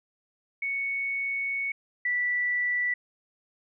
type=tone pair in turn; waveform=sine; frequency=2219 / 1965.1 Hz; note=C#7 / B6; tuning=+1 / -9 cents; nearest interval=major second; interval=210 cents; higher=first; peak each=-27 / -24 dBFS; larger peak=second; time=0.62-1.72 / 2.05-2.94 s; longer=first; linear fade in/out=5 ms; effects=none